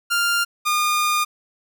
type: tone pair in turn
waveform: sawtooth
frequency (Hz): 1396.9 / 1215.8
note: F6 / D#6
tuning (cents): 0 / -40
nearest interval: major second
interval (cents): 240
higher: first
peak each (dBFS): -14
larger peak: neither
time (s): 0.1-0.45 / 0.65-1.25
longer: second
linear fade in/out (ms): 20
effects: none